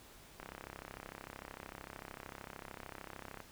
click train, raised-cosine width 0.5 ms, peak -30 dBFS, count 101, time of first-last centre 0.4-3.403 s, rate 33.3 Hz, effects pink hiss -58 dBFS RMS until 3.51 s

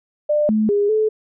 sine tone with pitch steps, 597 / 215.8 / 408.3 / 433 Hz, D5 / A3 / G#4 / A4, +28 / -33 / -29 / -28 cents, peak -14 dBFS, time 0.29-1.09 s, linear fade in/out 10 ms, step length 200 ms, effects none

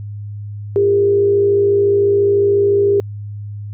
sine tone with frequency modulation, 402.4 Hz, G4, 45 cents sharp, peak -10 dBFS, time 0.76-3 s, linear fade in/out 0 ms, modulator 54.1 Hz, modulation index 0.34, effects added 103 Hz sine -25 dBFS peak until 3.73 s

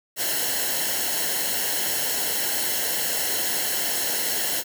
white noise with comb filter, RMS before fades -25 dBFS, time 0.16-4.64 s, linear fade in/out 50 ms, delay 0.83 ms, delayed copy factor -0.7, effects none

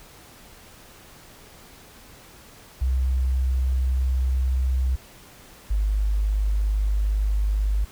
sine tone pair in turn, 64.5 / 51.19 Hz, C2 / G#1, -24 / -24 cents, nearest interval major third, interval 400 cents, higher first, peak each -19 dBFS, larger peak neither, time 2.81-4.96 / 5.7-7.85 s, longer neither, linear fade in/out 10 ms, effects pink hiss -48 dBFS RMS until 7.91 s

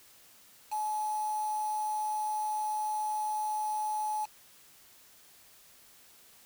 sine tone with quantisation, 853 Hz, G#5, 46 cents sharp, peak -30 dBFS, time 0.71-4.26 s, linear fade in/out 20 ms, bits 7, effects white hiss -58 dBFS RMS until 6.45 s

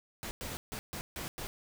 pink noise bursts at uneven times, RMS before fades -40 dBFS, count 6, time 0.23-0.31 / 0.41-0.57 / 0.72-0.79 / 0.93-1.01 / 1.16-1.28 / 1.38-1.47 s, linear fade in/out 0 ms, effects none

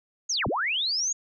sine linear two-way sweep, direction down then up, 6800 to 57.7 to 6800 Hz, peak -24 dBFS, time 0.29-1.13 s, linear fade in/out 10 ms, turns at 0.47 s, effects none

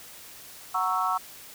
sine chord, F# dominant seventh, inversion none, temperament equal, 740 / 932.3 / 1108.7 / 1318.5 Hz, F#5 / A#5 / C#6 / E6, 0 / 0 / 0 / 0 cents, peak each -30 / -31 / -28 / -28 dBFS, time 0.74-1.18 s, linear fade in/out 10 ms, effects white hiss -46 dBFS RMS until 1.54 s

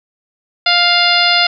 harmonic tone, 701 Hz, F5, 6 cents sharp, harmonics 1 / 2 / 3 / 4 / 5 / 6 / 7, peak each -17 / -17 / -17 / -17 / -17 / -17 / -17 dBFS, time 0.66-1.47 s, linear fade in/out 5 ms, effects none

